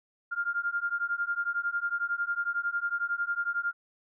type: beating tone pair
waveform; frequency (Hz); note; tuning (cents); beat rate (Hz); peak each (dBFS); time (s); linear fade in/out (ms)
sine; 1396.9 / 1407.9; F6 / F6; 0 / +14; 11; -31; 0.31-3.73; 20
effects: none